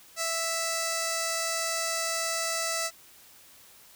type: tone with notch filter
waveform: 5% pulse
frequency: 659.3 Hz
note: E5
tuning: in tune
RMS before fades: -30 dBFS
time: 0.16-2.91 s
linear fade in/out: 50 ms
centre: 3200 Hz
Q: 1.8
effects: white hiss -54 dBFS RMS until 3.95 s